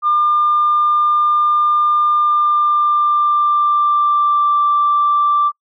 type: tone with pitch glide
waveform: sine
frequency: 1200 to 1173.3 Hz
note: D6 to D6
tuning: +37 to -2 cents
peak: -10 dBFS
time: 0.02-5.52 s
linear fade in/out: 50 ms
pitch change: -39 cents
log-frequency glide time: 2.17-4.61 s
effects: noise-tail reverb RT60 0.1 s tail -26 dB re dry + tanh soft clip ceiling -6 dBFS